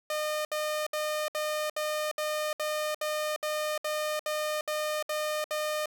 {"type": "tone bursts", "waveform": "sawtooth", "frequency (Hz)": 609, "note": "D#5", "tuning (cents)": -37, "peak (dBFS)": -25, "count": 14, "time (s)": [0.1, 5.858], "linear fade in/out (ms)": 2, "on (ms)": 350, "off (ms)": 66, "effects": []}